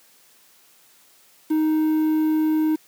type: tone with quantisation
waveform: triangle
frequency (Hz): 311.3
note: D#4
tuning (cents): +1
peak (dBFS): -15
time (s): 1.5-2.76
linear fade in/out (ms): 10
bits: 7
effects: white hiss -55 dBFS RMS until 2.87 s + high-pass 150 Hz 12 dB/octave